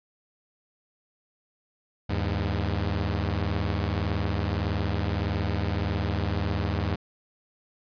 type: tone pair together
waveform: sawtooth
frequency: 79.7 / 101.41 Hz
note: D#2 / G#2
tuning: +42 / -41 cents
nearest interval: major third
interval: 417 cents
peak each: -24 dBFS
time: 2.09-6.96 s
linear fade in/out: 10 ms
effects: resampled to 11025 Hz